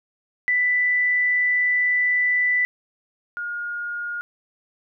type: tone pair in turn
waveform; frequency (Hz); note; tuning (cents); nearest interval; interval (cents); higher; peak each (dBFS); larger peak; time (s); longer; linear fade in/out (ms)
sine; 1984 / 1426.4; B6 / F6; +7 / +36; tritone; 571; first; -17 / -26; first; 0.48-2.65 / 3.37-4.21; first; 0
effects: none